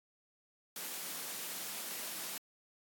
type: high-pass noise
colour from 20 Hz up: white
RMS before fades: -42 dBFS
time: 0.76-2.38 s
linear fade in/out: 2 ms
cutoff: 150 Hz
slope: 48 dB/octave
effects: AAC 64 kbps